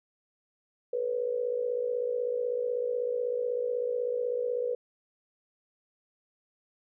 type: tone with amplitude modulation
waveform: sine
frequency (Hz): 489.4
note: B4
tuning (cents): -16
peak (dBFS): -24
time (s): 0.93-4.75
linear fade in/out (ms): 5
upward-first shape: sine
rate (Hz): 56.1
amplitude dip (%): 75
effects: none